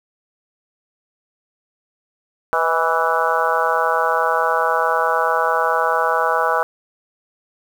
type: harmonic tone with a mistuned harmonic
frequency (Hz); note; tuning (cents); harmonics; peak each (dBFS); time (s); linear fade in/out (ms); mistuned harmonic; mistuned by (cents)
164.6; E3; -2; 3 / 4 / 5 / 6 / 7 / 8 / 9; -23 / -23 / -23 / -23 / -23 / -23 / -23; 2.53-6.63; 0; 4; -48
effects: 7-bit